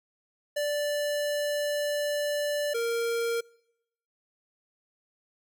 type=tone pair in turn; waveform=square; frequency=586 / 465.1 Hz; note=D5 / A#4; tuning=-4 / -4 cents; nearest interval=major third; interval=400 cents; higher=first; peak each=-27 dBFS; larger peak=neither; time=0.56-2.74 / 2.74-3.41 s; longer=first; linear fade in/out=10 ms; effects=noise-tail reverb RT60 0.8 s tail -25 dB re dry